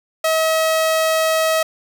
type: tone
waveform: sawtooth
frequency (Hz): 640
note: D#5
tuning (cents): +49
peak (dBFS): -11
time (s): 0.24-1.63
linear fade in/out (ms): 5
effects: none